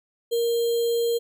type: tone with sample-and-hold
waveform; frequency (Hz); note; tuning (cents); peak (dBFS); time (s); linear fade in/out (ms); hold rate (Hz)
sine; 467; A#4; +3; -20; 0.31-1.19; 20; 3675
effects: none